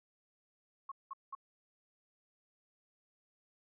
sine tone bursts, 1091 Hz, C#6, 28 cents flat, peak -40 dBFS, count 3, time 0.89-1.351 s, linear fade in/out 5 ms, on 27 ms, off 190 ms, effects none

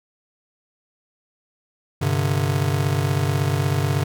square chord, G suspended fourth, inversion none, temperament just, 98 / 130.67 / 147 Hz, G2 / C3 / D3, 0 / -2 / +2 cents, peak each -24 dBFS, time 2.01-4.04 s, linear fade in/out 10 ms, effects none

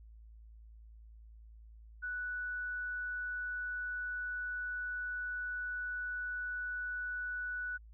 sine tone, 1480 Hz, F#6, in tune, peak -36 dBFS, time 2.02-7.78 s, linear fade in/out 20 ms, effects added 55 Hz sine -52 dBFS peak until 7.93 s

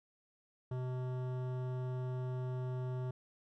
sine tone with hard clipping, 127.1 Hz, C3, 50 cents flat, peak -38 dBFS, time 0.71-3.11 s, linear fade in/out 5 ms, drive 15 dB, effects none

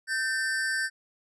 square tone pair together, 1555 / 1792.4 Hz, G6 / A6, -14 / +32 cents, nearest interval major second, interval 246 cents, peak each -29 / -31 dBFS, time 0.07-0.9 s, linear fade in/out 50 ms, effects resampled to 24000 Hz

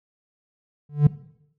triangle tone with exponential growth, 146.83 Hz, D3, in tune, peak -5 dBFS, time 0.89-1.07 s, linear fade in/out 5 ms, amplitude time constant 37 ms, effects noise-tail reverb RT60 0.8 s tail -20 dB re dry + tanh soft clip ceiling -2 dBFS

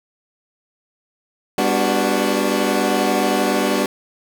20% pulse chord, G major seventh, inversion none, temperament equal with one note detuned, 200 / 246.9 / 293.7 / 370 Hz, G3 / B3 / D4 / F#4, +35 / 0 / 0 / 0 cents, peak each -17 dBFS, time 1.58-3.86 s, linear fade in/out 2 ms, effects none

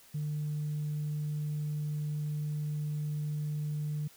sine tone, 150 Hz, D3, 37 cents sharp, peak -30 dBFS, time 0.14-4.08 s, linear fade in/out 10 ms, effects tanh soft clip ceiling -28 dBFS + white hiss -58 dBFS RMS until 4.16 s

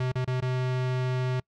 square tone with dropouts, 127.6 Hz, C3, 43 cents flat, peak -26 dBFS, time 0-1.4 s, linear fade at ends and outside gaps 5 ms, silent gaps 0.119-0.154 / 0.247-0.275 / 0.405-0.422 s, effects noise-tail reverb RT60 0.1 s tail -25 dB re dry + low-pass 4000 Hz 12 dB/octave

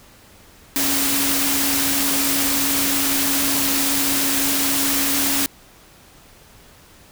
sine tone in noise, 277.2 Hz, C#4, in tune, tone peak -25 dBFS, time 0.76-5.46 s, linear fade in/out 0 ms, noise white, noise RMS -20 dBFS, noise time 0.76-5.46 s, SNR -8 dB, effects pink hiss -48 dBFS RMS until 7.11 s

